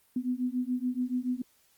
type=beating tone pair; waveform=sine; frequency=246.9 / 253.9 Hz; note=B3 / B3; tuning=0 / +48 cents; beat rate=7 Hz; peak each=-31 dBFS; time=0.16-1.42 s; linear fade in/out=5 ms; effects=white hiss -66 dBFS RMS until 1.77 s + Opus 32 kbps